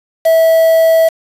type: tone with quantisation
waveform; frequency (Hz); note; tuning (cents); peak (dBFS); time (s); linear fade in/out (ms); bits
triangle; 652; E5; -19; -4; 0.25-1.09; 10; 4
effects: resampled to 32000 Hz